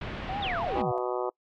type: low-pass noise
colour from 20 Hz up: pink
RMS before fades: -36 dBFS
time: 0.01-0.82 s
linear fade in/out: 5 ms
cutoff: 3200 Hz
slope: 24 dB/octave
type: tone with vibrato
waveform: sine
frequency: 740 Hz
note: F#5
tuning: in tune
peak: -31 dBFS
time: 0.29-0.98 s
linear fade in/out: 0 ms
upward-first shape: triangle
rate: 2.5 Hz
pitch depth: 190 cents each way
type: exponential sweep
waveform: sine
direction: down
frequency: 3881 to 110 Hz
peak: -30 dBFS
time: 0.42-0.92 s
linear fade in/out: 10 ms
type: harmonic tone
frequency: 124 Hz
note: B2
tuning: 7 cents sharp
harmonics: 3 / 4 / 5 / 6 / 7 / 8 / 9 / 10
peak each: -31 / -33 / -35 / -37 / -38 / -39 / -40 / -41 dBFS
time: 0.75-1.3 s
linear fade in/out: 10 ms
effects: noise-tail reverb RT60 0.1 s tail -26 dB re dry + MP3 64 kbps